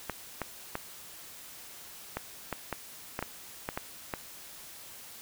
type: clicks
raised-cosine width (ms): 0.5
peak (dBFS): -17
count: 11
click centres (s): 0.097 / 0.417 / 0.754 / 2.17 / 2.527 / 2.727 / 3.191 / 3.226 / 3.689 / 3.775 / 4.138
effects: white hiss -48 dBFS RMS until 5.21 s